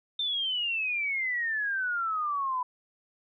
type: exponential sweep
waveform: sine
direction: down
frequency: 3611 to 987.8 Hz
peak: -27 dBFS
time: 0.19-2.63 s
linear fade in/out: 5 ms
effects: none